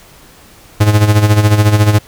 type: tone with tremolo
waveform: 45% pulse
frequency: 105.1 Hz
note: G#2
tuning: 21 cents sharp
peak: -4 dBFS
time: 0.8-1.99 s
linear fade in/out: 10 ms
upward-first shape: sine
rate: 14 Hz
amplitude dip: 65%
effects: pink hiss -41 dBFS RMS until 2.07 s